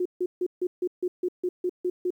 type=tone bursts; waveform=sine; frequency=360.4 Hz; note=F#4; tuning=45 cents flat; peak=-23 dBFS; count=11; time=0-2.105 s; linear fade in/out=5 ms; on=55 ms; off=150 ms; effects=10-bit